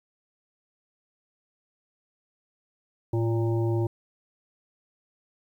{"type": "harmonic tone with a mistuned harmonic", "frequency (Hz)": 115.1, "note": "A#2", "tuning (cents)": -22, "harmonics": [1, 3, 5, 7, 8], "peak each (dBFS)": [-24, -27, -38, -41, -42], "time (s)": [3.13, 3.87], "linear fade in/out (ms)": 5, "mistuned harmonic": 1, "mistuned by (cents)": -45, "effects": ["10-bit"]}